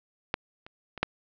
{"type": "clicks", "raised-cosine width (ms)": 0.3, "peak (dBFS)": [-9, -28, -23, -7], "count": 4, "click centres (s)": [0.341, 0.665, 0.977, 1.03], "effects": ["low-pass 4000 Hz 12 dB/octave"]}